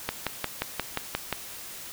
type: click train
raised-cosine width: 0.3 ms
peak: -10 dBFS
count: 8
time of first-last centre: 0.09-1.327 s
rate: 5.66 Hz
effects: white hiss -41 dBFS RMS until 1.92 s